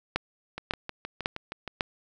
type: two click trains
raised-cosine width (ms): 0.3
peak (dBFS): -9 / -19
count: 4 / 8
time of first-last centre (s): 0.16-1.808 / 0.58-1.677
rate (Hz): 1.82 / 6.38
effects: none